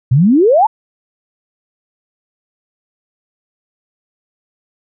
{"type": "exponential sweep", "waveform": "sine", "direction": "up", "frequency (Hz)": [116.54, 928], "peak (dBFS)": -6, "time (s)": [0.11, 0.67], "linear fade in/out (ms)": 10, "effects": []}